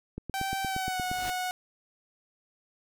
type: click train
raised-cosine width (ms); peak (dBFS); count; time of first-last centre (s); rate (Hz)
3; -23; 9; 0.18-1.115; 8.56
type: tone with pitch glide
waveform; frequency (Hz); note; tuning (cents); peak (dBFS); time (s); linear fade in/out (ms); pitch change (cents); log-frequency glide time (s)
sawtooth; 776 to 733.3; G5 to F#5; -18 to -16; -26; 0.34-1.51; 0; -98; 0.65-1.02
type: noise with exponential growth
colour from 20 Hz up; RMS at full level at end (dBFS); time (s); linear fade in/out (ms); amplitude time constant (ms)
pink; -35; 0.93-1.3; 1; 79
effects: none